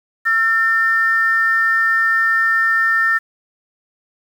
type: tone pair together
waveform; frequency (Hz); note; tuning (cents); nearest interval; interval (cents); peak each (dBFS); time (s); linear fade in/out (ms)
sine; 1347.7 / 1800; E6 / A6; +38 / +39; perfect fourth; 501; -18 / -13; 0.25-3.19; 20
effects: tanh soft clip ceiling -5 dBFS + 7-bit